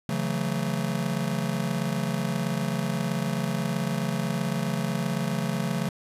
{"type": "chord", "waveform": "square", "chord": "F# minor seventh", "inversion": "second", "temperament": "just", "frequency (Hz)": [138.75, 166.5, 185, 222], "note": ["C#3", "E3", "F#3", "A3"], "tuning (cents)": [2, 18, 0, 16], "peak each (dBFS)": -32, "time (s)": [0.09, 5.89], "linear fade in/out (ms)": 2, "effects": ["resampled to 32000 Hz"]}